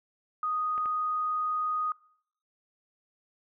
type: tone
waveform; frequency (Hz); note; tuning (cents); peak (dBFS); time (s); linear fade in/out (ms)
sine; 1243; D#6; -2; -27; 0.43-1.92; 2
type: clicks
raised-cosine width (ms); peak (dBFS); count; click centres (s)
0.5; -29; 2; 0.779 / 0.858
effects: noise-tail reverb RT60 0.7 s tail -24 dB re dry